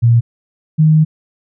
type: tone pair in turn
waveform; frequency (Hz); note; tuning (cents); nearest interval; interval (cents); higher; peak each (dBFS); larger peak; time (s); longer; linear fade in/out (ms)
sine; 117.4 / 155.97; A#2 / D#3; +13 / +5; perfect fourth; 492; second; -6; neither; 0.02-0.21 / 0.78-1.05; second; 20
effects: none